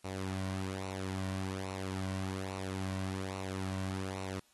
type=tone with flanger; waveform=sawtooth; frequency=95 Hz; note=F#2; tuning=46 cents sharp; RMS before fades=-38 dBFS; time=0.04-4.4 s; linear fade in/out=10 ms; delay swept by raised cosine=0.6 to 2.4 ms; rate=1.2 Hz; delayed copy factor=-0.55; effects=white hiss -68 dBFS RMS until 4.53 s + AAC 32 kbps